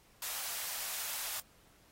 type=high-pass noise; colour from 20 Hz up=white; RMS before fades=-39 dBFS; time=0.22-1.4 s; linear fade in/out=2 ms; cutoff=600 Hz; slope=24 dB/octave; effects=pink hiss -65 dBFS RMS until 1.91 s + AAC 48 kbps